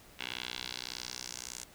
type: tone with band-pass filter sweep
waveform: 10% pulse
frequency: 61.74 Hz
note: B1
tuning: in tune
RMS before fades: -42 dBFS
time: 0.19-1.64 s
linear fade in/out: 5 ms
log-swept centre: 2900 to 7400 Hz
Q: 2.2
effects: pink hiss -57 dBFS RMS until 1.74 s